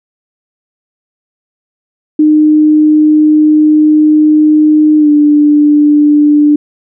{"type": "tone with pitch glide", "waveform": "sine", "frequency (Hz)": [305.4, 295.9], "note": ["D#4", "D4"], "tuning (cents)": [-32, 13], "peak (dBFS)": -3, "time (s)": [2.19, 6.56], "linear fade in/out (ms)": 5, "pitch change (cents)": -55, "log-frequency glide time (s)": [4.98, 5.09], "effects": []}